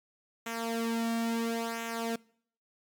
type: tone with flanger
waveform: sawtooth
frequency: 229.6 Hz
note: A#3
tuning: 26 cents flat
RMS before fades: -32 dBFS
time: 0.46-2.16 s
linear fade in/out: 5 ms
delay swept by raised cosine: 0.21 to 2.01 ms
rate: 0.73 Hz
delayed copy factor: -0.7
effects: noise-tail reverb RT60 0.6 s tail -24 dB re dry + MP3 96 kbps